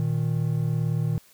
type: tone pair together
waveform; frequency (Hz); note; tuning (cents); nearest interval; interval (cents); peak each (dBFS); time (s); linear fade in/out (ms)
triangle; 118.3 / 156.37; A#2 / D#3; +26 / +9; perfect fourth; 483; -23; 0-1.18; 0
effects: white hiss -56 dBFS RMS until 1.33 s